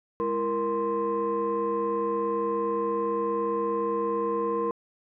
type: tone cluster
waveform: sine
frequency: 207.6 / 332.4 / 466.7 / 1044 Hz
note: G#3 / E4 / A#4 / C6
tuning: 0 / +15 / +2 / -4 cents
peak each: -35 / -32 / -26 / -29 dBFS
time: 0.2-4.71 s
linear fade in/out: 0 ms
effects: tanh soft clip ceiling -18 dBFS